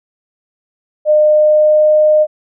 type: tone with pitch glide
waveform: sine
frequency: 607 to 611.6 Hz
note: D#5 to D#5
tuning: -43 to -30 cents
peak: -6 dBFS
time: 1.05-2.27 s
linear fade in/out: 50 ms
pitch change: +13 cents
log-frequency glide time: 1.22-1.94 s
effects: none